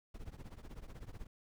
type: noise with tremolo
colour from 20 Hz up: brown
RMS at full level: -44 dBFS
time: 0.14-1.27 s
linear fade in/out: 5 ms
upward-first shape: triangle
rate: 16 Hz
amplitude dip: 95%
effects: none